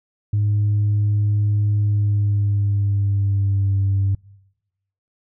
sine tone with pitch glide, 103.83 to 98 Hz, G#2 to G2, 0 to 0 cents, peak -14 dBFS, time 0.33-4.15 s, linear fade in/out 5 ms, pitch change -100 cents, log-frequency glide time 1.79-3.79 s, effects noise-tail reverb RT60 1.0 s tail -26 dB re dry + tanh soft clip ceiling -13 dBFS

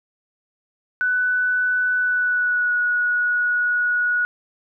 sine tone with pitch glide, 1493 to 1459.7 Hz, F#6 to F#6, +15 to -24 cents, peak -17 dBFS, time 1.01-4.25 s, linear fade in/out 0 ms, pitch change -39 cents, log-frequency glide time 1.97-2.79 s, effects none

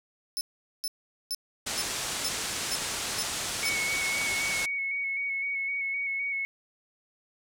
sawtooth tone bursts, 5274 Hz, E8, in tune, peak -26 dBFS, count 8, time 0.37-3.692 s, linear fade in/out 0 ms, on 39 ms, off 430 ms
white low-pass noise, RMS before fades -33 dBFS, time 1.66-4.66 s, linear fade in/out 10 ms, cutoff 9000 Hz, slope 24 dB/octave
sine tone with vibrato, 2217 Hz, C#7, in tune, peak -28 dBFS, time 3.63-6.45 s, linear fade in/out 0 ms, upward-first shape square, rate 3.9 Hz, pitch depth 19 cents each way
effects none

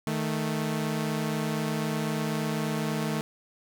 sawtooth tone pair together, 156.08 / 220 Hz, D#3 / A3, +6 / 0 cents, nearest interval tritone, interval 594 cents, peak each -26 dBFS, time 0.07-3.21 s, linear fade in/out 0 ms, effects none

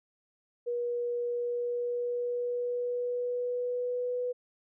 sine tone with pitch glide, 480.9 to 494.1 Hz, B4 to B4, -46 to +1 cents, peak -29 dBFS, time 0.66-4.33 s, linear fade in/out 20 ms, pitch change +47 cents, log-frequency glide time 1.26-4.19 s, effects none

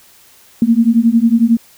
sine beating tone pair, 225.2 / 236.2 Hz, A3 / A#3, +40 / +23 cents, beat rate 11 Hz, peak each -11 dBFS, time 0.62-1.57 s, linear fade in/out 2 ms, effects white hiss -46 dBFS RMS until 1.77 s

